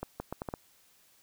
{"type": "accelerating click train", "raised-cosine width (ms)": 1, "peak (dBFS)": -21, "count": 6, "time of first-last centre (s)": [0.03, 0.539], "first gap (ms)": 170, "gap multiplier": 0.74, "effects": ["white hiss -64 dBFS RMS until 1.22 s"]}